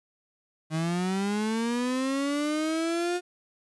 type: linear sweep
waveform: 35% pulse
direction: up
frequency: 155.56 to 358.7 Hz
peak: -24 dBFS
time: 0.7-3.21 s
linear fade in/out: 50 ms
effects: resampled to 24000 Hz + 11-bit